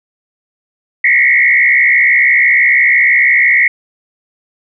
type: tone with frequency modulation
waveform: sine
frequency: 2054 Hz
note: C7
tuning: 33 cents flat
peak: -6 dBFS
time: 1.04-3.68 s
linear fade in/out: 5 ms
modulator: 66 Hz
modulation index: 2.6
effects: none